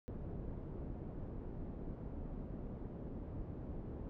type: low-pass noise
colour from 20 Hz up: pink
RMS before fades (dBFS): -45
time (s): 0.08-4.09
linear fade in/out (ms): 0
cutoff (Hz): 410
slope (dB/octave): 12
effects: none